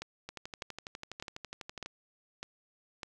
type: two click trains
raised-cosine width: 0.2 ms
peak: -22 / -24 dBFS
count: 6 / 20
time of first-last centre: 0.02-3.032 / 0.29-1.86 s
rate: 1.66 / 12.1 Hz
effects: none